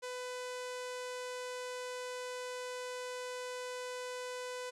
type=tone with low-pass filter; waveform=sawtooth; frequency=500 Hz; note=B4; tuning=21 cents sharp; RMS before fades=-42 dBFS; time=0.02-4.71 s; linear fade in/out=20 ms; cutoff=8400 Hz; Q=1.2; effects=none